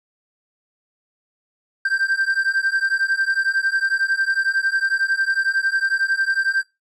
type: beating tone pair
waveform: triangle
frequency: 1568 / 1579 Hz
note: G6 / G6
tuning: 0 / +12 cents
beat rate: 11 Hz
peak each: -19 dBFS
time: 1.85-6.63 s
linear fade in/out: 5 ms
effects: noise-tail reverb RT60 0.2 s tail -18 dB re dry + resampled to 24000 Hz